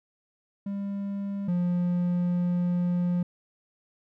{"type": "tone pair in turn", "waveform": "triangle", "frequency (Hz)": [199.4, 176.62], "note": ["G3", "F3"], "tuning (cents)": [30, 20], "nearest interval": "major second", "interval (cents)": 210, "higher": "first", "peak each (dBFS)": [-27, -21], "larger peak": "second", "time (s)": [[0.66, 1.48], [1.48, 3.23]], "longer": "second", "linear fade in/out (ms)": 5, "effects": []}